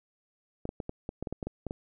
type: clicks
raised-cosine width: 2 ms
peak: -21 dBFS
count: 12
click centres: 0.654 / 0.691 / 0.802 / 0.894 / 1.091 / 1.226 / 1.272 / 1.326 / 1.428 / 1.47 / 1.667 / 1.709 s
effects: none